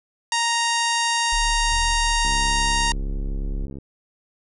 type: harmonic tone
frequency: 932.3 Hz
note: A#5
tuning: in tune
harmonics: 1 / 2 / 3 / 4 / 5 / 6 / 7 / 8 / 10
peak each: -23 / -26 / -28 / -29 / -30 / -31 / -31 / -32 / -33 dBFS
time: 0.32-2.92 s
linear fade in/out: 2 ms
type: tone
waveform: sine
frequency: 37.28 Hz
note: D1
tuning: 27 cents sharp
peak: -23 dBFS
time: 1.32-3.66 s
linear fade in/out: 10 ms
type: tone with exponential decay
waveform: triangle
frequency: 80 Hz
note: D#2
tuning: 49 cents sharp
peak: -29 dBFS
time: 1.72-3.15 s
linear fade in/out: 0 ms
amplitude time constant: 310 ms
type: click train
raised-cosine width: 3 ms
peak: -23 dBFS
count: 106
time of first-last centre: 2.25-3.785 s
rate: 68.4 Hz
effects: none

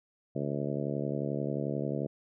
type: harmonic tone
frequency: 71.3 Hz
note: C#2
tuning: 49 cents sharp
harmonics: 2 / 3 / 4 / 5 / 6 / 7 / 8 / 9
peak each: -35 / -37 / -38 / -39 / -40 / -40 / -41 / -42 dBFS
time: 0.35-2.07 s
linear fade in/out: 10 ms
effects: none

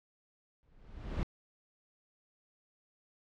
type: noise with exponential growth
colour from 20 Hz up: brown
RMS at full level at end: -30 dBFS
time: 0.63-1.23 s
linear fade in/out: 0 ms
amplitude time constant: 130 ms
effects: low-pass 4000 Hz 12 dB/octave

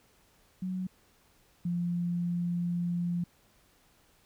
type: tone pair in turn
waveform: sine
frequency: 185 / 173.96 Hz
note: F#3 / F3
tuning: 0 / -6 cents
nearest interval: minor second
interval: 106 cents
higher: first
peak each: -31 / -28 dBFS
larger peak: second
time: 0.62-0.87 / 1.65-3.24 s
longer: second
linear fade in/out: 5 ms
effects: pink hiss -65 dBFS RMS until 4.25 s

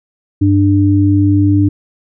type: tone pair together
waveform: sine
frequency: 99.01 / 296.7 Hz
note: G2 / D4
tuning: +18 / +18 cents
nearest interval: octave + perfect fifth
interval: 1900 cents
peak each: -10 dBFS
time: 0.41-1.69 s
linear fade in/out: 10 ms
effects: none

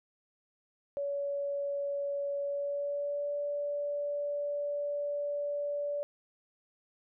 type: tone with pitch glide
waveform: sine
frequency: 566 to 578.6 Hz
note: C#5 to D5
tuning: +36 to -26 cents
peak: -31 dBFS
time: 0.97-6.03 s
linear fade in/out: 0 ms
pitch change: +38 cents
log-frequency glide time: 2.42-3.33 s
effects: none

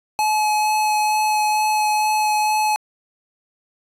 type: tone with vibrato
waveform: square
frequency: 853 Hz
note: G#5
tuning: 46 cents sharp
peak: -17 dBFS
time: 0.19-2.76 s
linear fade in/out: 0 ms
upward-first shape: sine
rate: 2.2 Hz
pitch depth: 9 cents each way
effects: resampled to 32000 Hz

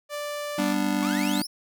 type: tone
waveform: sawtooth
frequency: 587.3 Hz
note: D5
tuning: in tune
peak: -26 dBFS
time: 0.09-0.76 s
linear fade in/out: 50 ms
type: chord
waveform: square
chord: G major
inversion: none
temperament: just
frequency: 196 / 245 / 294 Hz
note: G3 / B3 / D4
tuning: 0 / -14 / +2 cents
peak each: -28 / -30 / -27 dBFS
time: 0.58-1.42 s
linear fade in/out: 5 ms
type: exponential sweep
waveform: sawtooth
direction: up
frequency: 1070 to 5588 Hz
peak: -29 dBFS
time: 1.02-1.47 s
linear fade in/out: 10 ms
effects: none

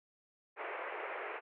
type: band-pass noise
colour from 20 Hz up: pink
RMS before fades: -42 dBFS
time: 0.56-1.41 s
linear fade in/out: 50 ms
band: 390 to 2500 Hz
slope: 48 dB/octave
effects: none

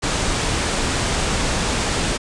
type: low-pass noise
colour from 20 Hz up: pink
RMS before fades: -21 dBFS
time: 0.02-2.18 s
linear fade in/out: 20 ms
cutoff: 9300 Hz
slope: 48 dB/octave
effects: resampled to 24000 Hz

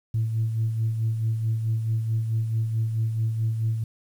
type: tone with tremolo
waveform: sine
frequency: 112 Hz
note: A2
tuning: 31 cents sharp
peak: -19 dBFS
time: 0.14-3.84 s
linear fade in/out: 5 ms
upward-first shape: sine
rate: 4.6 Hz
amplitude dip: 50%
effects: tanh soft clip ceiling -17 dBFS + 9-bit

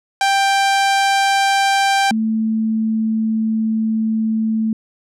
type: tone pair in turn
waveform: sawtooth / sine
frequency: 787 / 220.8 Hz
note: G5 / A3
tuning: +7 / +6 cents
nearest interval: octave + minor seventh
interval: 2201 cents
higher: first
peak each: -9 / -15 dBFS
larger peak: first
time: 0.21-2.11 / 2.11-4.73 s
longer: second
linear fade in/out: 2 ms
effects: low-pass 8000 Hz 12 dB/octave

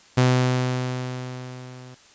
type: tone with level ramp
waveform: sawtooth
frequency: 126.7 Hz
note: B2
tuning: 45 cents sharp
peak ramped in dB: -10 to -37 dBFS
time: 0.17-1.95 s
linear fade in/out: 10 ms
effects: white hiss -52 dBFS RMS until 2.14 s + resampled to 16000 Hz

